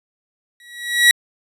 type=tone with exponential growth; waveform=30% pulse; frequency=1922 Hz; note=B6; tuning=48 cents flat; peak=-3 dBFS; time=0.6-1.11 s; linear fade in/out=1 ms; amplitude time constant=110 ms; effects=resampled to 32000 Hz